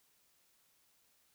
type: silence
effects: white hiss -72 dBFS RMS until 1.34 s